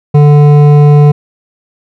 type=tone with hard clipping; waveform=sine; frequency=146.83 Hz; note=D3; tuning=in tune; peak=-3 dBFS; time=0.14-1.12 s; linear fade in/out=10 ms; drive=11 dB; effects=none